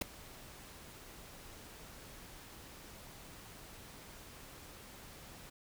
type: noise with ADSR envelope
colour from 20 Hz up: pink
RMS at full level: -31 dBFS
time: 0.01-5.5 s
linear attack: 9 ms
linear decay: 5 ms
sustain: -22 dB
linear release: 9 ms
effects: none